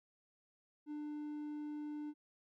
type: tone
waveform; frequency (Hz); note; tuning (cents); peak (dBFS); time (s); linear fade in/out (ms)
triangle; 298.1; D4; +26; -39; 0.86-2.14; 50
effects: none